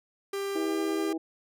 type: tone with pitch glide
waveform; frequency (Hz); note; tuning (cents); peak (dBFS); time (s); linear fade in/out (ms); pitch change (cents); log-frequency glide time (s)
45% pulse; 396.2 to 399.2; G4 to G4; +18 to +32; -30; 0.33-1.13; 5; +14; 0.53-0.73
type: harmonic tone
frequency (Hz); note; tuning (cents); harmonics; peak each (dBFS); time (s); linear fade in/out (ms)
161.7; E3; -33; 2 / 3 / 4 / 5; -29 / -41 / -44 / -44; 0.55-1.18; 10
effects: none